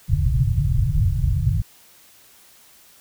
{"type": "low-pass noise", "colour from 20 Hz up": "white", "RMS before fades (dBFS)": -19, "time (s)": [0.08, 1.62], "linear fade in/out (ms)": 10, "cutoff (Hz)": 150, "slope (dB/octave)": 96, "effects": ["white hiss -51 dBFS RMS until 3 s"]}